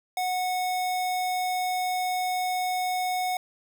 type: tone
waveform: square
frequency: 734 Hz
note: F#5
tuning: 14 cents flat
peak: -26 dBFS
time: 0.17-3.37 s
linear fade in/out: 2 ms
effects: none